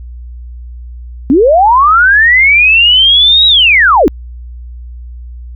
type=linear two-way sweep; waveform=sine; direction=up then down; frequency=243.8 to 3875 to 243.8 Hz; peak=-3 dBFS; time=1.3-4.08 s; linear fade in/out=0 ms; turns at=3.47 s; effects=added 60 Hz sine -24 dBFS peak until 5.55 s